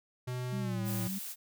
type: tone with pitch glide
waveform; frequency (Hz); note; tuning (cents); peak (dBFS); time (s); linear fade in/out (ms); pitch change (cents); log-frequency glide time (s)
square; 125.3 to 112.28; B2 to A2; +25 to +36; -35; 0.27-1.08; 10; -189; 0.59-0.82
type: tone with vibrato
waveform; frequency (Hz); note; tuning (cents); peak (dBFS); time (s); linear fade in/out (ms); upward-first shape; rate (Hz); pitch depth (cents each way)
sine; 191.9; G3; -37; -35; 0.52-1.19; 10; triangle; 3.3; 77
type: noise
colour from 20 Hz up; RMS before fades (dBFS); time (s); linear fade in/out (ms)
blue; -41; 0.84-1.36; 50
effects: none